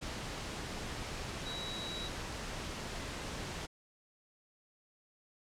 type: tone in noise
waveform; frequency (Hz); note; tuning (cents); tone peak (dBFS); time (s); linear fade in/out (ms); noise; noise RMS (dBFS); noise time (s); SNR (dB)
sine; 3887; B7; -28; -41; 1.45-2.09; 20; pink; -41; 0.01-3.67; -3
effects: low-pass 7000 Hz 12 dB/octave